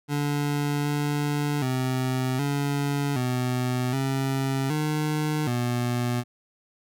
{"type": "tone with pitch steps", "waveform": "25% pulse", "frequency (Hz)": [145.2, 146.2, 129.1, 142.3, 125.5, 134.9, 152.4, 121.8], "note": ["D3", "D3", "C3", "C#3", "B2", "C#3", "D#3", "B2"], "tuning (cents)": [-19, -7, -23, 46, 28, -47, -36, -24], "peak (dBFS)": -20, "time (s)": [0.08, 6.24], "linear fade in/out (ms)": 50, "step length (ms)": 770, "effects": []}